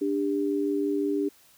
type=tone pair together; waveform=sine; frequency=293.4 / 399.2 Hz; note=D4 / G4; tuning=-2 / +32 cents; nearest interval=perfect fourth; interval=534 cents; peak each=-26 / -27 dBFS; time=0.01-1.29 s; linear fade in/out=10 ms; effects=white hiss -58 dBFS RMS until 1.57 s